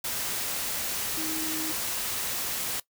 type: tone in noise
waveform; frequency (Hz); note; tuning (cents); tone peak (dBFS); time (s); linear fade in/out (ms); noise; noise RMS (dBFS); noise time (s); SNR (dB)
sine; 315.5; D#4; +24; -34; 1.17-1.72; 5; white; -31; 0.04-2.8; -6
effects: noise-tail reverb RT60 0.1 s tail -19 dB re dry